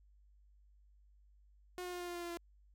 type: tone with pitch steps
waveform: sawtooth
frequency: 360.8 / 358.1 / 355.4 / 352.8 / 350.1 / 347.5 / 344.9 / 342.3 Hz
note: F#4 / F4 / F4 / F4 / F4 / F4 / F4 / F4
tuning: -44 / +43 / +30 / +18 / +4 / -9 / -22 / -35 cents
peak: -37 dBFS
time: 1.78-2.372 s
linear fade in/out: 0 ms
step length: 74 ms
effects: added 50 Hz sine -62 dBFS peak until 2.74 s + MP3 96 kbps